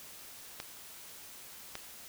clicks, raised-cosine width 0.2 ms, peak -21 dBFS, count 2, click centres 0.601 / 1.754 s, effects white hiss -50 dBFS RMS until 2.08 s

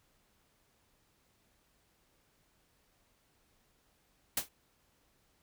white noise with exponential decay, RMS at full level -27 dBFS, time 4.37-4.49 s, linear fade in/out 5 ms, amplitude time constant 25 ms, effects pink hiss -72 dBFS RMS until 5.42 s

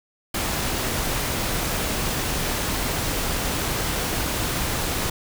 pink noise, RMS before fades -25 dBFS, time 0.34-5.1 s, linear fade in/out 5 ms, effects none

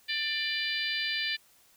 harmonic tone with a mistuned harmonic, 593 Hz, D5, 17 cents sharp, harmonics 3 / 4 / 5 / 6 / 7 / 8, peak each -34 / -35 / -36 / -37 / -37 / -38 dBFS, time 0.08-1.37 s, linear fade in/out 20 ms, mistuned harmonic 7, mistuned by -38 cents, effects white hiss -62 dBFS RMS until 1.76 s

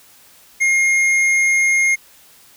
sine tone with hard clipping, 2136 Hz, C7, 35 cents sharp, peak -14 dBFS, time 0.6-1.96 s, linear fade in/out 20 ms, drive 8 dB, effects white hiss -48 dBFS RMS until 2.56 s

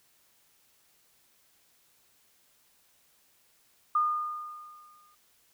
sine tone with exponential decay, 1219 Hz, D#6, 36 cents flat, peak -21 dBFS, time 3.95-5.15 s, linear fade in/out 5 ms, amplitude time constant 260 ms, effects white hiss -66 dBFS RMS until 5.53 s

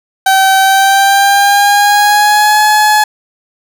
30% pulse tone with pitch glide, 770 to 849.4 Hz, G5 to G#5, -31 to +39 cents, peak -3 dBFS, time 0.26-3.04 s, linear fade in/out 5 ms, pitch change +170 cents, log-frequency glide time 0.6-2.61 s, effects none

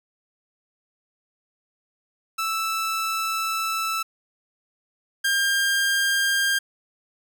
sawtooth tone pair in turn, 1319 / 1602.9 Hz, E6 / G6, +1 / +38 cents, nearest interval minor third, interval 337 cents, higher second, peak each -20 / -16 dBFS, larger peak second, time 2.38-4.03 / 5.24-6.59 s, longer first, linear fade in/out 10 ms, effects none

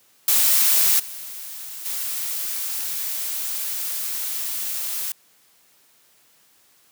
blue noise with level steps, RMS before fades -17 / -35 / -27 dBFS, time 0.28-5.12 s, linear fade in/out 2 ms, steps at 0.99 / 1.85 s, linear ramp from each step 10 ms, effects white hiss -58 dBFS RMS until 6.91 s + high-pass 100 Hz 12 dB/octave

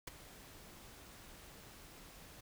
pink noise with ADSR envelope, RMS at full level -41 dBFS, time 0.07-2.41 s, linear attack 7 ms, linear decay 12 ms, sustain -15 dB, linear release 9 ms, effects none

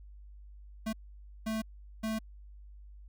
square tone bursts at uneven times, 220 Hz, A3, in tune, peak -32 dBFS, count 3, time 0.86-0.93 / 1.46-1.62 / 2.03-2.19 s, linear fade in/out 10 ms, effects added 50 Hz sine -48 dBFS peak until 3.08 s

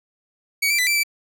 sawtooth tone with pitch steps, 2256 / 2343 / 1997 / 2338 / 2322 Hz, C#7 / D7 / B6 / D7 / D7, +30 / -5 / +19 / -8 / -20 cents, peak -14 dBFS, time 0.62-1.035 s, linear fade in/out 10 ms, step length 83 ms, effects none

